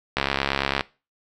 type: click train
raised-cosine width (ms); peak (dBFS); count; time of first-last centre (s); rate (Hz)
0.3; -5; 45; 0.17-0.809; 68.9
effects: noise-tail reverb RT60 0.3 s tail -20 dB re dry